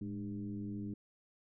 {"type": "tone with frequency modulation", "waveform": "sine", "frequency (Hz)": 206.1, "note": "G#3", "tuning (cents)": -13, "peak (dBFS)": -38, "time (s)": [0.01, 0.94], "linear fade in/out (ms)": 5, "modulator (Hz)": 96.2, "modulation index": 1.1, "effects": []}